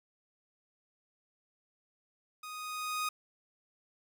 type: tone with level ramp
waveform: sawtooth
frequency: 1244.5 Hz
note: D#6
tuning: in tune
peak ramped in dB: -39 to -27 dBFS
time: 2.43-3.09 s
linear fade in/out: 5 ms
effects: none